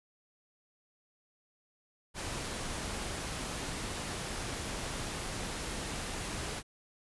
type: noise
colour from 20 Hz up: pink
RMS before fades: -38 dBFS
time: 2.14-6.63 s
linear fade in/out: 50 ms
effects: resampled to 24000 Hz